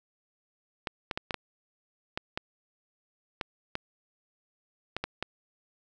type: clicks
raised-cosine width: 0.3 ms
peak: -15 dBFS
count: 12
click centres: 0.872 / 1.112 / 1.175 / 1.308 / 1.343 / 2.175 / 2.375 / 3.412 / 3.754 / 4.966 / 5.04 / 5.226 s
effects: none